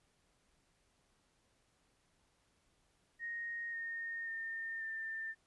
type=tone with pitch steps; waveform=sine; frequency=1864.7 / 1840.1 / 1815.8 / 1791.8 Hz; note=A#6 / A#6 / A#6 / A6; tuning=0 / -23 / -46 / +31 cents; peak=-39 dBFS; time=3.19-5.35 s; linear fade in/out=50 ms; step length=540 ms; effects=pink hiss -75 dBFS RMS until 5.46 s + resampled to 24000 Hz